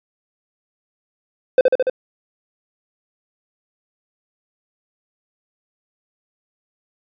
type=tone with echo; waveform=triangle; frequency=513 Hz; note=C5; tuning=34 cents flat; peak=-5 dBFS; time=1.58-1.61 s; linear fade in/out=2 ms; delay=72 ms; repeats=4; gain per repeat=-2 dB; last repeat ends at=1.898 s; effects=resampled to 11025 Hz